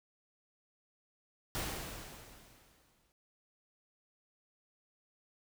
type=noise with exponential decay; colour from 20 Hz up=pink; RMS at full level=-36 dBFS; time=1.55-3.12 s; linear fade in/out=0 ms; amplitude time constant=340 ms; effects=none